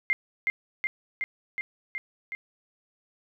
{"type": "tone with echo", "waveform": "sine", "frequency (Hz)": 2102, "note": "C7", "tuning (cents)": 7, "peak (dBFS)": -20, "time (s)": [0.1, 0.13], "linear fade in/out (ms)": 0, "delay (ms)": 370, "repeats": 6, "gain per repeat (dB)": -2, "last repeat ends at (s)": 2.35, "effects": []}